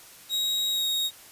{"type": "tone with pitch glide", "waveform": "40% pulse", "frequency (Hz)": [3803, 3761], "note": ["A#7", "A#7"], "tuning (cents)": [34, 15], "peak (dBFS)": -23, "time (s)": [0.29, 1.11], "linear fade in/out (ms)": 50, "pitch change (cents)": -19, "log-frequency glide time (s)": [0.71, 0.86], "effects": ["white hiss -49 dBFS RMS until 1.31 s", "resampled to 32000 Hz"]}